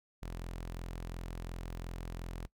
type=tone; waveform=sawtooth; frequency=42.81 Hz; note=F1; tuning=34 cents flat; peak=-36 dBFS; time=0.22-2.47 s; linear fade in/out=10 ms; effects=noise-tail reverb RT60 0.1 s tail -20 dB re dry